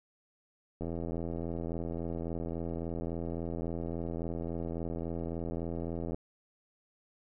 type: click train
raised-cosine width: 2 ms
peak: -24 dBFS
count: 447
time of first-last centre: 0.81-6.145 s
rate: 83.6 Hz
effects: none